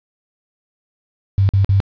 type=tone bursts; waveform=sine; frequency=98 Hz; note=G2; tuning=in tune; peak=-10 dBFS; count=3; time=1.38-1.802 s; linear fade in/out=0 ms; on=110 ms; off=46 ms; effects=resampled to 11025 Hz + 7-bit